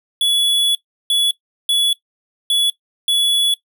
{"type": "tone bursts at uneven times", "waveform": "square", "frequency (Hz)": 3402, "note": "G#7", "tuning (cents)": 41, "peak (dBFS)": -14, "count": 5, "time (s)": [[0.21, 0.75], [1.1, 1.31], [1.69, 1.93], [2.5, 2.7], [3.08, 3.54]], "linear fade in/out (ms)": 2, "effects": ["noise-tail reverb RT60 0.1 s tail -19 dB re dry"]}